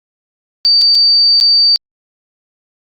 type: tone with dropouts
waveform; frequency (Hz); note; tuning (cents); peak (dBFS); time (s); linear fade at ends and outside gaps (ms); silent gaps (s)
sine; 4618; D8; -30; -6; 0.65-1.76; 0; 0.814-0.818 / 0.949-0.953 / 1.401-1.41
effects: Opus 48 kbps